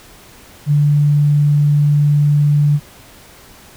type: tone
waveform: sine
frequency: 146.5 Hz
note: D3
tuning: 4 cents flat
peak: -9 dBFS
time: 0.66-2.8 s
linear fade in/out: 50 ms
effects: pink hiss -42 dBFS RMS until 3.76 s